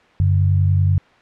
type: tone pair together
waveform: sine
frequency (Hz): 94.14 / 144.5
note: F#2 / D3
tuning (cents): +30 / -28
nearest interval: perfect fifth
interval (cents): 742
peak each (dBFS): -13 / -20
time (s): 0.2-0.98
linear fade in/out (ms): 0
effects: white hiss -50 dBFS RMS until 1.21 s + low-pass 2000 Hz 12 dB/octave

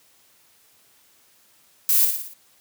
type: noise with echo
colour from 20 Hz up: violet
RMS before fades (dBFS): -18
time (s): 1.89-2.05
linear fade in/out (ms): 0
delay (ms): 57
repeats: 5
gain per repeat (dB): -5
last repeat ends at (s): 2.335
effects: white hiss -58 dBFS RMS until 2.6 s + high-pass 60 Hz 12 dB/octave

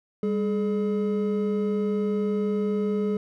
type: tone pair together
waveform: triangle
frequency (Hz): 200.3 / 424.5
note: G3 / G#4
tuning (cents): +38 / +38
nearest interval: octave + minor second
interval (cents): 1300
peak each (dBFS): -23 / -24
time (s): 0.23-3.17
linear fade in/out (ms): 2
effects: none

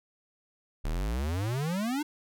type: exponential sweep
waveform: square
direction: up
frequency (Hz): 34.74 to 311.1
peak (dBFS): -29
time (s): 0.84-2.03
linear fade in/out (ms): 10
effects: none

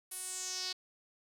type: tone with band-pass filter sweep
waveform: sawtooth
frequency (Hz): 370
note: F#4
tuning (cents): 0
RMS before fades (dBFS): -40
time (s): 0.11-0.73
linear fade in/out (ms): 10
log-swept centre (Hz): 11000 to 4400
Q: 4
effects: 11-bit

